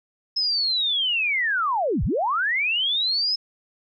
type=linear two-way sweep; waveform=sine; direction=down then up; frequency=5200 to 32.5 to 5200 Hz; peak=-20 dBFS; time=0.36-3.36 s; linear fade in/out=10 ms; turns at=2.04 s; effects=none